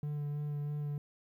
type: tone with vibrato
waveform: triangle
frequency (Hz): 146.83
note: D3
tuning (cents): 0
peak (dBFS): -32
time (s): 0.03-0.98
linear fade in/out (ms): 2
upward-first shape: sine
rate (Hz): 3.1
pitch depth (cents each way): 16
effects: 12-bit